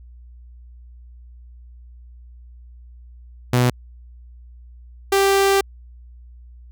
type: tone pair in turn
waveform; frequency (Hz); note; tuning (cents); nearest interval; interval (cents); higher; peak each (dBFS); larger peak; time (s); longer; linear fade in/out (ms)
sawtooth; 123.7 / 392.7; B2 / G4; +3 / +3; octave + minor sixth; 2000; second; -10; neither; 3.53-3.7 / 5.12-5.61; second; 5
effects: added 60 Hz sine -40 dBFS peak until 6.71 s